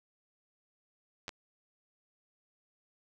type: clicks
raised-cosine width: 0.2 ms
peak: -21 / -25 dBFS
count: 2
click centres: 1.281 / 1.292 s
effects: none